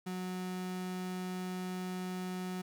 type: tone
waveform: 35% pulse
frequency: 183.4 Hz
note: F#3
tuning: 15 cents flat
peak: -35 dBFS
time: 0.06-2.62 s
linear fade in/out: 10 ms
effects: none